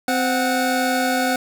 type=tone pair together; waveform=25% pulse; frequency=258.7 / 734.9 Hz; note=C4 / F#5; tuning=-19 / -12 cents; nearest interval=octave + tritone; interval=1807 cents; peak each=-17 dBFS; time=0.08-1.36 s; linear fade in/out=2 ms; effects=none